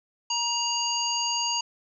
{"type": "harmonic tone", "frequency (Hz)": 945, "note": "A#5", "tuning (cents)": 23, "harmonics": [1, 3, 5, 7], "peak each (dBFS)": [-30, -30, -30, -30], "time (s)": [0.3, 1.61], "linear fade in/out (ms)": 5, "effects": []}